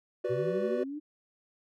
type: chord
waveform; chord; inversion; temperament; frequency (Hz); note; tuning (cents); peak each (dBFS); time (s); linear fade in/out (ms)
triangle; G major seventh; third; equal with one note detuned; 370 / 382.2 / 493.9 / 587.3; F#4 / G4 / B4 / D5; 0 / -44 / 0 / 0; -31 / -33 / -31 / -33; 0.24-0.84; 10
type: linear sweep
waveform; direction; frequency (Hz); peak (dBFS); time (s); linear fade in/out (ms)
sine; up; 114.7 to 307.1; -35; 0.29-1; 20
effects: none